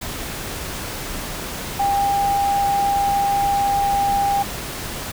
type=tone in noise; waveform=sine; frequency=800 Hz; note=G5; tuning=35 cents sharp; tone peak=-16 dBFS; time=1.79-4.43 s; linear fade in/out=10 ms; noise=pink; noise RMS=-29 dBFS; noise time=0.01-5.12 s; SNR=+10 dB; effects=none